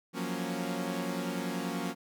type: chord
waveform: sawtooth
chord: Gb major seventh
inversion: third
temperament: equal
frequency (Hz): 174.61 / 185 / 233.1 / 277.2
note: F3 / Gb3 / Bb3 / Db4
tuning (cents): 0 / 0 / 0 / 0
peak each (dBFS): -34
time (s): 0.13-1.95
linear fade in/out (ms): 50
effects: none